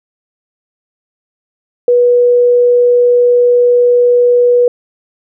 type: tone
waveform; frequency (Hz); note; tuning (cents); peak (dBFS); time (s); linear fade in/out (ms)
sine; 487; B4; -24; -5; 1.88-4.68; 2
effects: none